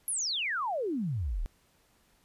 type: exponential sweep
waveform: sine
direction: down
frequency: 11460 to 31.43 Hz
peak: -29 dBFS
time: 0.08-1.46 s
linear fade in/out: 0 ms
effects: pink hiss -67 dBFS RMS until 2.24 s + resampled to 32000 Hz